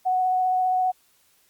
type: tone with vibrato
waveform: sine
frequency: 740 Hz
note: F#5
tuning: in tune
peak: -19 dBFS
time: 0.05-0.92 s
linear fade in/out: 20 ms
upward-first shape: triangle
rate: 15 Hz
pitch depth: 13 cents each way
effects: white hiss -62 dBFS RMS until 1.49 s + Opus 48 kbps